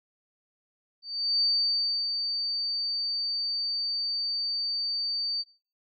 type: tone with ADSR envelope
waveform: sine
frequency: 4600 Hz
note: D8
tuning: 37 cents flat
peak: -21 dBFS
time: 1.02-5.44 s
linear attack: 390 ms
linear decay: 660 ms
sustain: -6 dB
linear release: 36 ms
effects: noise-tail reverb RT60 0.4 s tail -20 dB re dry + AAC 32 kbps